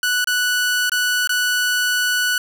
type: tone with dropouts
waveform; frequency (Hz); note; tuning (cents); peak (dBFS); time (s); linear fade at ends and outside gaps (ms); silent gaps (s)
sawtooth; 1480; F#6; 0; -13; 0.03-2.38; 2; 0.244-0.272 / 0.896-0.918 / 1.274-1.293
effects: none